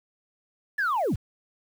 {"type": "linear sweep", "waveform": "sine", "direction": "down", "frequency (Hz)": [1770, 45.92], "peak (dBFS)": -21, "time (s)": [0.78, 1.16], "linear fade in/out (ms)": 10, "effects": ["tanh soft clip ceiling -20 dBFS", "8-bit"]}